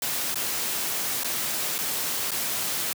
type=noise with dropouts; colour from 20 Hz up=white; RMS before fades=-28 dBFS; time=0.02-2.93 s; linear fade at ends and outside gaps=2 ms; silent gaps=0.344-0.356 / 1.235-1.244 / 1.782-1.787 / 2.308-2.316 s; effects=high-pass 100 Hz 12 dB/octave